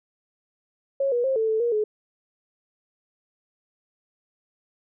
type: tone with pitch steps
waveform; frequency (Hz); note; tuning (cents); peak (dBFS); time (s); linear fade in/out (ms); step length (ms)
sine; 548 / 482.3 / 532 / 443.8 / 439.2 / 474.2 / 426.1; C#5 / B4 / C5 / A4 / A4 / A#4 / G#4; -20 / -41 / +29 / +15 / -3 / +30 / +44; -20; 1-1.84; 5; 120
effects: none